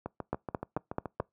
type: two click trains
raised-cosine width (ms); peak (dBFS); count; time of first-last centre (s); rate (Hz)
1; -21 / -16; 9 / 5; 0.06-1.2 / 0.33-1.201; 7.02 / 4.59
effects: noise-tail reverb RT60 0.2 s tail -25 dB re dry + high-pass 80 Hz 12 dB/octave